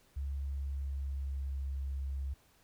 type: tone with pitch glide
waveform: sine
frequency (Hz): 69.3 to 68.07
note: C#2 to C#2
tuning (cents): 0 to -31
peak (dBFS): -34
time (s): 0.16-2.34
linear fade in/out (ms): 10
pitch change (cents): -31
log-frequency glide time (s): 0.42-1.6
effects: pink hiss -67 dBFS RMS until 2.63 s